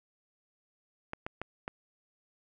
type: clicks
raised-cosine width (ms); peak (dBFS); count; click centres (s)
0.5; -21; 4; 1.134 / 1.265 / 1.416 / 1.679
effects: none